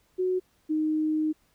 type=tone pair in turn; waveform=sine; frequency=368.6 / 310 Hz; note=F#4 / D#4; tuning=-7 / -6 cents; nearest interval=minor third; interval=299 cents; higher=first; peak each=-23 dBFS; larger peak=neither; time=0.18-0.4 / 0.69-1.33 s; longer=second; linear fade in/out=20 ms; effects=pink hiss -67 dBFS RMS until 1.54 s